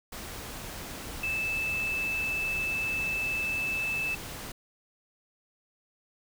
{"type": "tone in noise", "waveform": "sine", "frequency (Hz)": 2628, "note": "E7", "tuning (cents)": -6, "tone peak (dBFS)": -28, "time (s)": [1.23, 4.15], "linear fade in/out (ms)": 5, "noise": "pink", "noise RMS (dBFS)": -40, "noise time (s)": [0.12, 4.52], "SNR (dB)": 9, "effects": []}